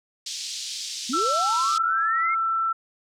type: band-pass noise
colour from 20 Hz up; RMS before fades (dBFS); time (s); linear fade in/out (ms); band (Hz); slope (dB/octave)
pink; -33; 0.26-1.78; 5; 3600 to 6900; 24
type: linear sweep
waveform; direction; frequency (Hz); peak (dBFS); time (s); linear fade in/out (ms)
sine; up; 220 to 2172; -26; 1.09-2.35; 10
type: tone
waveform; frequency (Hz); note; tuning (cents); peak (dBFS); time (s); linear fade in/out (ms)
sine; 1335; E6; +22; -21; 1.13-2.73; 10
effects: none